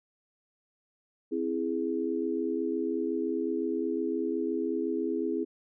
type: chord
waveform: sine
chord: C augmented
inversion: none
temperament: equal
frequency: 261.6 / 329.6 / 415.3 Hz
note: C4 / E4 / G#4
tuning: 0 / 0 / 0 cents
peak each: -33 / -31 / -32 dBFS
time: 1.31-5.45 s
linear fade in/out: 20 ms
effects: none